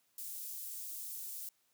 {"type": "high-pass noise", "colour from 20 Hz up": "white", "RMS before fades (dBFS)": -44, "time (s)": [0.18, 1.49], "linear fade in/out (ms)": 2, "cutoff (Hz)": 8000, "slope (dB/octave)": 12, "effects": ["white hiss -75 dBFS RMS until 1.73 s", "high-pass 100 Hz 12 dB/octave"]}